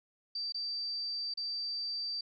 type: tone with dropouts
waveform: sine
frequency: 4658 Hz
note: D8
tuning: 15 cents flat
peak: -34 dBFS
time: 0.35-2.21 s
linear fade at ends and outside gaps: 5 ms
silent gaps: 0.523-0.544 / 1.339-1.373 s
effects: none